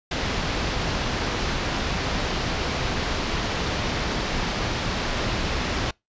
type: low-pass noise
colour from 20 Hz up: pink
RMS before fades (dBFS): -26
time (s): 0.11-5.91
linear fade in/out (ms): 5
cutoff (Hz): 5500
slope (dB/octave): 24
effects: noise-tail reverb RT60 0.2 s tail -26 dB re dry + resampled to 16000 Hz